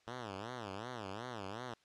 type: tone with vibrato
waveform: 5% pulse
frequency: 110 Hz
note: A2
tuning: in tune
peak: -31 dBFS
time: 0.07-1.74 s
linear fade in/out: 5 ms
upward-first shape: sine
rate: 2.7 Hz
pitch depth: 250 cents each way
effects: white hiss -71 dBFS RMS until 1.84 s + low-pass 5000 Hz 12 dB/octave